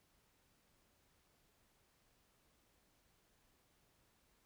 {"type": "silence", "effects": ["pink hiss -75 dBFS RMS until 4.45 s"]}